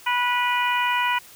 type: harmonic tone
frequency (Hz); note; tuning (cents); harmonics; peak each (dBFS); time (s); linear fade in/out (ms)
489.7; B4; -15; 2 / 3 / 4 / 5 / 6; -22 / -28 / -28 / -27 / -30; 0.06-1.19; 10
effects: white hiss -47 dBFS RMS until 1.35 s